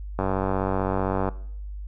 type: click train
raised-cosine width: 1 ms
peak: -11 dBFS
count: 106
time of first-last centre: 0.19-1.288 s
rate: 95.6 Hz
effects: noise-tail reverb RT60 0.7 s tail -20 dB re dry + added 50 Hz sine -32 dBFS peak until 1.87 s